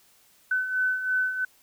sine beating tone pair, 1509 / 1512 Hz, F#6 / F#6, +34 / +37 cents, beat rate 3 Hz, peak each -31 / -24 dBFS, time 0.51-1.45 s, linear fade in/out 5 ms, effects white hiss -60 dBFS RMS until 1.62 s

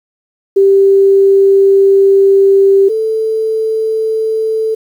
sine tone pair in turn, 392 / 441 Hz, G4 / A4, 0 / +4 cents, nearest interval major second, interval 204 cents, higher second, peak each -4 / -11 dBFS, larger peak first, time 0.56-2.89 / 2.89-4.75 s, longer first, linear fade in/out 10 ms, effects 7-bit

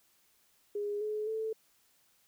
sine tone with pitch steps, 411.7 / 426 / 440.7 Hz, G#4 / G#4 / A4, -15 / +44 / +3 cents, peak -32 dBFS, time 0.75-1.53 s, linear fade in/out 5 ms, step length 260 ms, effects white hiss -69 dBFS RMS until 2.27 s

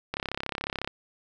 click train, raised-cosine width 0.3 ms, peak -14 dBFS, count 26, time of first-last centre 0.14-0.875 s, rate 34 Hz, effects none

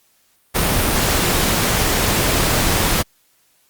pink noise, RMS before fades -17 dBFS, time 0.54-3.03 s, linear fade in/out 20 ms, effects white hiss -59 dBFS RMS until 3.69 s + Opus 48 kbps

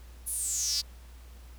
sawtooth tone with high-pass filter sweep, 289 Hz, D4, 28 cents flat, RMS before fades -31 dBFS, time 0.26-0.82 s, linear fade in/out 20 ms, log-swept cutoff 11000 to 4600 Hz, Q 7.9, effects added 60 Hz sine -46 dBFS peak until 1.58 s + pink hiss -58 dBFS RMS until 1.58 s

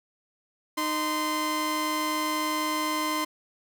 sawtooth tone pair together, 307.9 / 1035.6 Hz, D#4 / C6, -18 / -18 cents, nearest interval octave + major sixth, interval 2100 cents, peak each -26 / -24 dBFS, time 0.77-3.25 s, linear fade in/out 10 ms, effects none

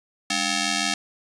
5% pulse ring-modulated tone, 497.2 Hz, B4, 12 cents sharp, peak -7 dBFS, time 0.3-0.94 s, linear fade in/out 2 ms, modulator 1200 Hz, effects resampled to 24000 Hz + 8-bit

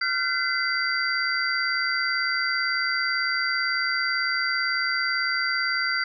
sine tone cluster, 1385 / 1523 / 2035 / 4700 Hz, F6 / F#6 / C7 / D8, -15 / +50 / -49 / +1 cents, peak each -28 dBFS, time 0.01-6.04 s, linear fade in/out 5 ms, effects none

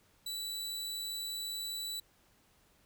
sawtooth tone, 3951 Hz, B7, in tune, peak -34 dBFS, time 0.26-2 s, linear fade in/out 5 ms, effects pink hiss -68 dBFS RMS until 2.85 s

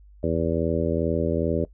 harmonic tone, 82.41 Hz, E2, in tune, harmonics 1 / 2 / 3 / 4 / 5 / 6 / 7, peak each -29 / -29 / -29 / -29 / -29 / -29 / -29 dBFS, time 0.23-1.65 s, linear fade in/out 5 ms, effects noise-tail reverb RT60 0.1 s tail -20 dB re dry + added 50 Hz sine -47 dBFS peak until 1.73 s

